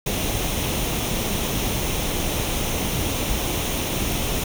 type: noise with comb filter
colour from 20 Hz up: pink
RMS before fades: -24 dBFS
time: 0.06-4.44 s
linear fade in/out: 5 ms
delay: 0.32 ms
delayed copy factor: +0.5
effects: none